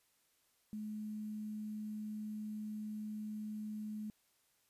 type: tone with quantisation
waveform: sine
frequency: 213.2 Hz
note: G#3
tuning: 46 cents sharp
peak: -40 dBFS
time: 0.73-4.1 s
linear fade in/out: 0 ms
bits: 11
effects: white hiss -75 dBFS RMS until 4.69 s + resampled to 32000 Hz